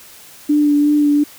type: tone with vibrato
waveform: sine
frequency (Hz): 293.7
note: D4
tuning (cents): 0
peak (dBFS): -10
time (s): 0.49-1.24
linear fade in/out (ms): 10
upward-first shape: sine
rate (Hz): 2.8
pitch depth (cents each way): 18
effects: white hiss -41 dBFS RMS until 1.38 s